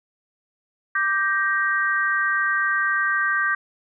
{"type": "chord", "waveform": "sine", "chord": "G minor", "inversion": "second", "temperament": "just", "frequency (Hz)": [1176, 1568, 1881.6], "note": ["D6", "G6", "Bb6"], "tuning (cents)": [2, 0, 16], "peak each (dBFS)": [-25, -21, -25], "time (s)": [0.95, 3.55], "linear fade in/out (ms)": 5, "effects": []}